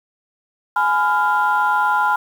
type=chord; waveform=sine; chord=F diminished; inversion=first; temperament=just; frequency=838.1 / 1005.8 / 1396.9 Hz; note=Ab5 / Cb6 / F6; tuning=+16 / +31 / 0 cents; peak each=-18 dBFS; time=0.76-2.16 s; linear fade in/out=5 ms; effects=tanh soft clip ceiling -7 dBFS + 7-bit